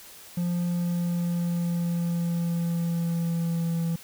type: tone with pitch glide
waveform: triangle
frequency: 174.61 to 166.92 Hz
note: F3 to E3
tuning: 0 to +22 cents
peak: -22 dBFS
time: 0.37-3.96 s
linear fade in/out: 5 ms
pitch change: -78 cents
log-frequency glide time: 0.61-3.81 s
effects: white hiss -47 dBFS RMS until 4.03 s